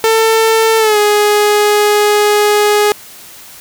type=tone with pitch glide; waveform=sawtooth; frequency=446.6 to 416.7 Hz; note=A4 to G#4; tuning=+26 to +6 cents; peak=-4 dBFS; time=0.04-2.92 s; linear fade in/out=0 ms; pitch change=-120 cents; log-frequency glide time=0.78-0.98 s; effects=white hiss -35 dBFS RMS until 3.6 s